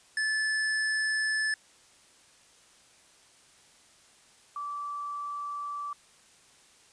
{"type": "tone pair in turn", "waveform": ["square", "sine"], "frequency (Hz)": [1739, 1160.6], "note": ["A6", "D6"], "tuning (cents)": [-21, -21], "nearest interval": "perfect fifth", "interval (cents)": 700, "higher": "first", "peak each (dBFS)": [-27, -33], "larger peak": "first", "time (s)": [[0.17, 1.54], [4.56, 5.93]], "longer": "neither", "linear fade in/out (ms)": 2, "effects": ["white hiss -59 dBFS RMS until 6.92 s", "resampled to 22050 Hz"]}